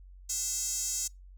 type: tone with high-pass filter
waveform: square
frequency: 293.7 Hz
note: D4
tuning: in tune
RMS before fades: -33 dBFS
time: 0.29-1.08 s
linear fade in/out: 10 ms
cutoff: 6700 Hz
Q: 4.8
effects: noise-tail reverb RT60 0.2 s tail -26 dB re dry + added 46 Hz sine -48 dBFS peak until 1.37 s